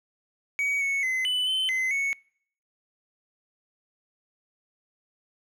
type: tone with pitch steps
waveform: triangle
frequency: 2259 / 2210 / 2045 / 2992 / 3063 / 2050 / 2213 Hz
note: C#7 / C#7 / C7 / F#7 / G7 / C7 / C#7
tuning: +32 / -6 / -40 / +19 / -41 / -36 / -3 cents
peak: -22 dBFS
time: 0.59-2.13 s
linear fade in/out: 0 ms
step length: 220 ms
effects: noise-tail reverb RT60 0.6 s tail -25 dB re dry